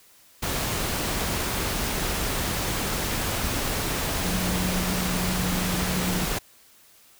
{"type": "tone in noise", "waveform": "sine", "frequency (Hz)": 181.8, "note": "F#3", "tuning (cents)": -30, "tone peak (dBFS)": -27, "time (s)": [4.24, 6.25], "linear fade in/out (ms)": 10, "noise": "pink", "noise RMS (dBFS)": -27, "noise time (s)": [0.42, 6.39], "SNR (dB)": -3, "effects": ["white hiss -55 dBFS RMS until 7.19 s"]}